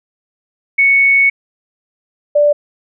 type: tone pair in turn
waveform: sine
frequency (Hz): 2217 / 587.2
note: C#7 / D5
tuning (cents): 0 / 0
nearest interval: octave + major seventh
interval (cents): 2300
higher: first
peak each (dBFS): -7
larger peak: neither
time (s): 0.78-1.3 / 2.35-2.53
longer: first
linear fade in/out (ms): 10
effects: none